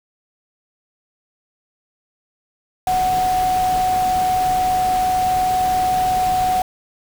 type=tone in noise; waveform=sine; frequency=740 Hz; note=F#5; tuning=in tune; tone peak=-15 dBFS; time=2.87-6.62 s; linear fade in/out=2 ms; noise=pink; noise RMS=-29 dBFS; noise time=2.87-6.62 s; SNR=+11 dB; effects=none